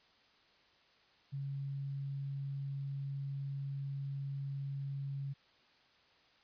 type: tone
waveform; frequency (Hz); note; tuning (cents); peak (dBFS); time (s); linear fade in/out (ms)
sine; 138.59; C#3; 0; -37; 1.32-5.34; 20
effects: white hiss -67 dBFS RMS until 6.43 s + resampled to 11025 Hz